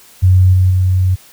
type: tone with level steps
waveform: sine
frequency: 92.5 Hz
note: F#2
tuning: in tune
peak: -5 / -7 / -9 dBFS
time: 0.22-1.16 s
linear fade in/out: 20 ms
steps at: 0.53 / 0.7 s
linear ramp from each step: 10 ms
effects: white hiss -43 dBFS RMS until 1.32 s